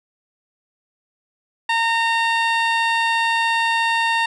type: tone with low-pass filter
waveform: 15% pulse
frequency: 917 Hz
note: A#5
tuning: 29 cents flat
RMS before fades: -19 dBFS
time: 1.69-4.26 s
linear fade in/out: 5 ms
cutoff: 5000 Hz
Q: 0.51
effects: none

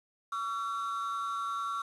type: ring-modulated tone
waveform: triangle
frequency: 1244.5 Hz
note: D#6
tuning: in tune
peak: -27 dBFS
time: 0.32-1.82 s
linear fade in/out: 5 ms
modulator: 111 Hz
effects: resampled to 24000 Hz + 9-bit

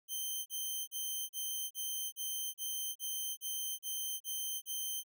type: tone bursts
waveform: 5% pulse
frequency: 3112 Hz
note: G7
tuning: 13 cents flat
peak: -28 dBFS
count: 12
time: 0.08-5.036 s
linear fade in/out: 50 ms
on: 380 ms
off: 36 ms
effects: none

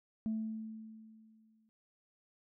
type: tone with exponential decay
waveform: sine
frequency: 220 Hz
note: A3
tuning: in tune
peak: -30 dBFS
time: 0.26-1.69 s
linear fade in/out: 0 ms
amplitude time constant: 310 ms
effects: tanh soft clip ceiling -29 dBFS

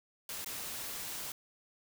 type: noise with dropouts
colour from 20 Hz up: white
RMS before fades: -41 dBFS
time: 0.29-1.32 s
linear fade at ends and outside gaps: 2 ms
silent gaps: 0.446-0.46 s
effects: none

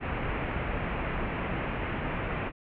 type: low-pass noise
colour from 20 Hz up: pink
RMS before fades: -32 dBFS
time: 0-2.52 s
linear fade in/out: 50 ms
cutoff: 2700 Hz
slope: 48 dB/octave
effects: none

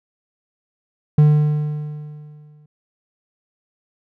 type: tone with exponential decay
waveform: triangle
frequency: 150 Hz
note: D3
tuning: 37 cents sharp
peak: -5 dBFS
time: 1.18-2.66 s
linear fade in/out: 5 ms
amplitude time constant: 320 ms
effects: none

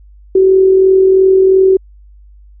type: tone with amplitude modulation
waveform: sine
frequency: 380.4 Hz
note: F#4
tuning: 48 cents sharp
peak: -3 dBFS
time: 0.35-1.77 s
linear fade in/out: 5 ms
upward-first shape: sine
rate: 42.9 Hz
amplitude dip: 35%
effects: added 50 Hz sine -37 dBFS peak until 2.6 s

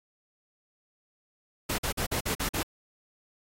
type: noise bursts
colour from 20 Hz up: pink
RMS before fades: -30 dBFS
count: 7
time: 1.69-2.631 s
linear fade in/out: 10 ms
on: 95 ms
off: 46 ms
effects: AAC 48 kbps

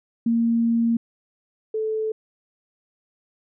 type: tone pair in turn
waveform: sine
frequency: 231.4 / 436.8 Hz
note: A#3 / A4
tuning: -13 / -13 cents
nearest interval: major seventh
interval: 1100 cents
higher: second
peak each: -17 / -22 dBFS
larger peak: first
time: 0.26-0.97 / 1.74-2.12 s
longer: first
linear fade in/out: 5 ms
effects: none

